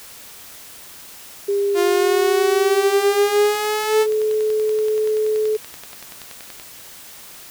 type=tone with pitch glide; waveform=sine; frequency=401.9 to 430.7 Hz; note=G4 to A4; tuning=+43 to -37 cents; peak=-16 dBFS; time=1.48-5.57 s; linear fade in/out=10 ms; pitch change=+120 cents; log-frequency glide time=2.9-3.92 s
type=exponential sweep; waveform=sawtooth; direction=up; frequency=349.2 to 440 Hz; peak=-14 dBFS; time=1.74-4.07 s; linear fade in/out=50 ms
type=click train; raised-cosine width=0.2 ms; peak=-19 dBFS; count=35; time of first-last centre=3.36-6.598 s; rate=10.5 Hz
effects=white hiss -40 dBFS RMS until 7.5 s

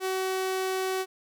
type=tone; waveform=sawtooth; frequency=377.2 Hz; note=F#4; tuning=33 cents sharp; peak=-23 dBFS; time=0-1.06 s; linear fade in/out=50 ms; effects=none

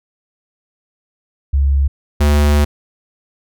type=tone pair in turn; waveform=sine / square; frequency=69.3 / 73.42 Hz; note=C#2 / D2; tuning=0 / 0 cents; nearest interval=minor second; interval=100 cents; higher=second; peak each=-10 dBFS; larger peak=neither; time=1.53-1.88 / 2.2-2.65 s; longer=second; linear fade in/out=10 ms; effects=none

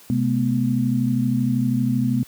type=tone cluster; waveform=sine; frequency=128.1 / 213.8 / 246.5 Hz; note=C3 / A3 / B3; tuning=-36 / -49 / -3 cents; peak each=-22 / -23 / -21 dBFS; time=0.1-2.23 s; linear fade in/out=0 ms; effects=white hiss -48 dBFS RMS until 2.27 s + high-pass 60 Hz 12 dB/octave

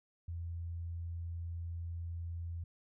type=tone; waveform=sine; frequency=84.7 Hz; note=E2; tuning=48 cents sharp; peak=-38 dBFS; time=0.28-2.64 s; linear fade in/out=5 ms; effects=none

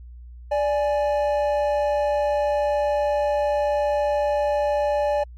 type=tone pair together; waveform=triangle; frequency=587.3 / 834.4 Hz; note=D5 / G#5; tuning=0 / +8 cents; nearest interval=tritone; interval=608 cents; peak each=-18 / -23 dBFS; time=0.51-5.24 s; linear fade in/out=10 ms; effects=added 60 Hz sine -38 dBFS peak until 5.37 s + MP3 64 kbps

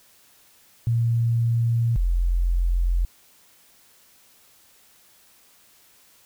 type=tone pair in turn; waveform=sine; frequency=116.54 / 43.58 Hz; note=A#2 / F1; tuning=0 / -3 cents; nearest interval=octave + perfect fourth; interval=1703 cents; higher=first; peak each=-18 dBFS; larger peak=neither; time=0.87-1.96 / 1.96-3.05 s; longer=neither; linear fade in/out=0 ms; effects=white hiss -56 dBFS RMS until 6.25 s

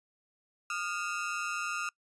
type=ring-modulated tone; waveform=30% pulse; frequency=1318.5 Hz; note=E6; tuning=in tune; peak=-27 dBFS; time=0.7-1.89 s; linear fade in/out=2 ms; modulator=89.9 Hz; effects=noise-tail reverb RT60 0.1 s tail -24 dB re dry + resampled to 22050 Hz

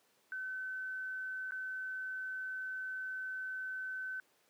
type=tone with dropouts; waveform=sine; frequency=1523 Hz; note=F#6; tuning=50 cents sharp; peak=-38 dBFS; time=0.32-4.2 s; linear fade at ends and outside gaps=1 ms; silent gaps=1.509-1.52 s; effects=pink hiss -71 dBFS RMS until 4.49 s + high-pass 300 Hz 12 dB/octave

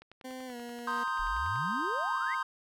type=click train; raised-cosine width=0.3 ms; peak=-35 dBFS; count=17; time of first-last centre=0.02-1.558 s; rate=10.4 Hz
type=tone with pitch glide; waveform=20% pulse; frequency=257.7 to 239.1 Hz; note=C4 to A#3; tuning=-26 to +44 cents; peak=-35 dBFS; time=0.24-1.04 s; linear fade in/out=10 ms; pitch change=-130 cents; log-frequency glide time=0.46-0.56 s
type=chord; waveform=triangle; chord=C minor seventh; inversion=third; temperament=equal; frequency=932.3 / 1046.5 / 1244.5 / 1568 Hz; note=Bb5 / C6 / Eb6 / G6; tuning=0 / 0 / 0 / 0 cents; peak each=-37 / -32 / -34 / -34 dBFS; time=0.87-2.43 s; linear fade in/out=5 ms
type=exponential sweep; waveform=sine; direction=up; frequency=30.87 to 2215 Hz; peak=-36 dBFS; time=1.19-2.35 s; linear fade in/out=10 ms
effects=none

